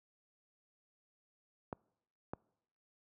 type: clicks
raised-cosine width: 1 ms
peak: -25 dBFS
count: 2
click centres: 1.728 / 2.335 s
effects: noise-tail reverb RT60 0.8 s tail -26 dB re dry + high-pass 80 Hz 12 dB/octave